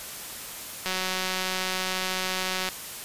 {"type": "click train", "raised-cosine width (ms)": 0.2, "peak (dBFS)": -11, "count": 341, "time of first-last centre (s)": [0.86, 2.688], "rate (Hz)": 186, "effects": ["white hiss -38 dBFS RMS until 3.04 s", "resampled to 32000 Hz"]}